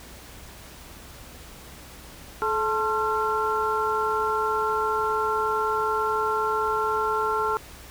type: tone cluster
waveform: sine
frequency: 431.1 / 882 / 1062 / 1366 Hz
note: A4 / A5 / C6 / F6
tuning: -35 / +4 / +25 / -39 cents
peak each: -27 / -28 / -30 / -26 dBFS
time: 2.42-7.57 s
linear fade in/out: 0 ms
effects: added 62 Hz sine -49 dBFS peak until 7.9 s + pink hiss -45 dBFS RMS until 7.9 s